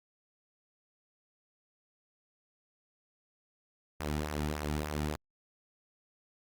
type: tone with flanger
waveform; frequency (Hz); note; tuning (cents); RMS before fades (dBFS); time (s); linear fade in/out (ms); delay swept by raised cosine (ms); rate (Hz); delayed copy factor
sawtooth; 75.1; D2; +39; -35; 4-5.16; 0; 0.24 to 1.94; 3.4; -0.6
effects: Opus 48 kbps